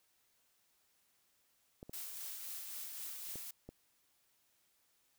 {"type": "clicks", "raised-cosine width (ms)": 2, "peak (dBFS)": -35, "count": 4, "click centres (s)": [1.829, 1.895, 3.357, 3.69]}
{"type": "noise with tremolo", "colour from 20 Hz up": "blue", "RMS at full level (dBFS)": -44, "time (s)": [1.93, 3.51], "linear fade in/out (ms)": 5, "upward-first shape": "triangle", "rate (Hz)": 3.8, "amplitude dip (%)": 35}
{"effects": ["white hiss -75 dBFS RMS until 5.18 s"]}